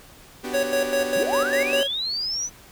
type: chord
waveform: sawtooth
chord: G major seventh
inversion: first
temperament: equal with one note detuned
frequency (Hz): 248.1 / 293.7 / 370 / 392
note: B3 / D4 / F#4 / G4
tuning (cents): +8 / 0 / 0 / 0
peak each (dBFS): -29 / -33 / -32 / -30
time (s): 0.43-1.83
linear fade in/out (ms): 20
type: tone with tremolo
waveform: square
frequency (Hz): 554.4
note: C#5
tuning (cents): 0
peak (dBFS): -20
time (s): 0.53-1.88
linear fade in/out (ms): 20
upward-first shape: square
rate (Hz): 5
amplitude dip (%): 60
type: linear sweep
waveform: sine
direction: up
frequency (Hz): 82.41 to 6100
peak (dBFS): -24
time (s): 1.15-2.5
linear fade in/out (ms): 50
effects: pink hiss -48 dBFS RMS until 2.71 s